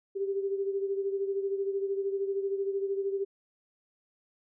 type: beating tone pair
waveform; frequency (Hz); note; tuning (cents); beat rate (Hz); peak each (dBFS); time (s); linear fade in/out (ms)
sine; 392 / 405; G4 / G#4; 0 / -43; 13; -29 / -36; 0.15-3.25; 20
effects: none